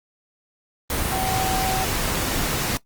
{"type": "tone in noise", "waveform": "sine", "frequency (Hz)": 760, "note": "F#5", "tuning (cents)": 46, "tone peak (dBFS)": -24, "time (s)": [1.12, 1.84], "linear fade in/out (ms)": 0, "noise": "pink", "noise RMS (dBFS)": -24, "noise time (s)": [0.9, 2.77], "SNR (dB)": -3, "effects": ["noise-tail reverb RT60 0.1 s tail -18 dB re dry", "Opus 32 kbps"]}